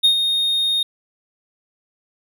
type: tone with ADSR envelope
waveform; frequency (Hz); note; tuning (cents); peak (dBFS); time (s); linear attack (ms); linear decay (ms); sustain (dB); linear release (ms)
triangle; 3701; A#7; -13; -8; 0.03-0.83; 19; 96; -7; 4
effects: none